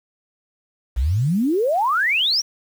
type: exponential sweep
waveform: sine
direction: up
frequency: 55 to 5890 Hz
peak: -16 dBFS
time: 0.96-2.42 s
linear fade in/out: 20 ms
effects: 7-bit